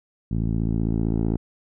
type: tone with low-pass filter sweep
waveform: 10% pulse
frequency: 55.5 Hz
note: A1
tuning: 16 cents sharp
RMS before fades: -23 dBFS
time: 0.31-1.37 s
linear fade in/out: 5 ms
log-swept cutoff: 190 to 430 Hz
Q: 0.97
effects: none